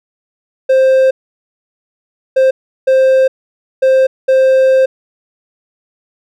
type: tone bursts at uneven times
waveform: triangle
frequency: 526 Hz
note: C5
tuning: 9 cents sharp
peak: -4 dBFS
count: 5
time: 0.69-1.11 / 2.36-2.51 / 2.87-3.28 / 3.82-4.07 / 4.28-4.86 s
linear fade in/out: 10 ms
effects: none